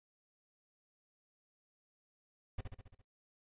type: noise with echo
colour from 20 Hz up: brown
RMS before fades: -39 dBFS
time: 2.58-2.61 s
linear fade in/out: 5 ms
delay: 68 ms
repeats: 6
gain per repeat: -4 dB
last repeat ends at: 3.018 s
effects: noise-tail reverb RT60 0.1 s tail -18 dB re dry + resampled to 8000 Hz